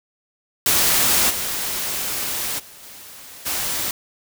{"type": "noise with level steps", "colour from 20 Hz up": "white", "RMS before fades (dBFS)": [-17, -25, -43, -40, -24], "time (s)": [0.66, 3.91], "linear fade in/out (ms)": 2, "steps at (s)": [1.29, 2.58, 2.82, 3.45], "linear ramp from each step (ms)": 20, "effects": []}